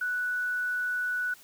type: tone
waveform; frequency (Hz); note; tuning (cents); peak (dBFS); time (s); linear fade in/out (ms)
sine; 1480; F#6; 0; -27; 0.01-1.34; 5
effects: white hiss -54 dBFS RMS until 1.43 s